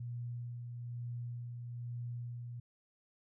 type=tone with tremolo; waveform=sine; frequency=120.2 Hz; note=B2; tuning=46 cents flat; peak=-38 dBFS; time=0-2.6 s; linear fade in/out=5 ms; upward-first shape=sine; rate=1.1 Hz; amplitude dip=35%; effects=none